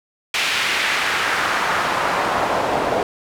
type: noise with band-pass filter sweep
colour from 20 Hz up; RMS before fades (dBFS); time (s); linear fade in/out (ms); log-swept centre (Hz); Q
pink; -20; 0.34-3.03; 2; 2700 to 620; 1.3
effects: none